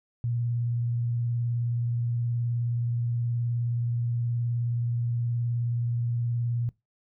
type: tone with vibrato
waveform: sine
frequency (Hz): 118.9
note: A#2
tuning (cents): +35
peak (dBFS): -25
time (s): 0.24-6.69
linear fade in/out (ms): 0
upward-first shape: sine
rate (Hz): 19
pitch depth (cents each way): 26
effects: noise-tail reverb RT60 0.2 s tail -21 dB re dry